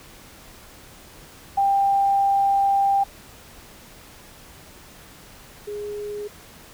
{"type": "tone pair in turn", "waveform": "sine", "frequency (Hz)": [792, 414.5], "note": ["G5", "G#4"], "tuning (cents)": [18, -3], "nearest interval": "major seventh", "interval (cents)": 1121, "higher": "first", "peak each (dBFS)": [-16, -28], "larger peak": "first", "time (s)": [[1.57, 3.04], [5.67, 6.28]], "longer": "first", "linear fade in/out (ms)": 10, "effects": ["pink hiss -46 dBFS RMS until 6.73 s"]}